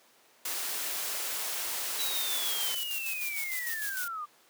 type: noise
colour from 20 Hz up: white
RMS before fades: -34 dBFS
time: 0.45-2.75 s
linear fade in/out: 5 ms
type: linear sweep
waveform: sine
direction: down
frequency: 3951 to 1170 Hz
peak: -34 dBFS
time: 1.98-4.26 s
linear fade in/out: 20 ms
type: noise with tremolo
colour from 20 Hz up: blue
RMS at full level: -35 dBFS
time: 2-4.08 s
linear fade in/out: 2 ms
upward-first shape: square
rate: 6.6 Hz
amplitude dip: 50%
effects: pink hiss -61 dBFS RMS until 4.49 s + high-pass 400 Hz 12 dB/octave